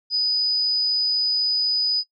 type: tone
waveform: sine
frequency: 4978 Hz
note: D#8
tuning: in tune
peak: -18 dBFS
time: 0.1-2.04 s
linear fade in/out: 50 ms
effects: noise-tail reverb RT60 0.1 s tail -23 dB re dry